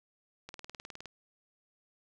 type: click train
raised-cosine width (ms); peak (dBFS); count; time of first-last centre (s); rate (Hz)
0.2; -27; 12; 0.49-1.057; 19.4
effects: none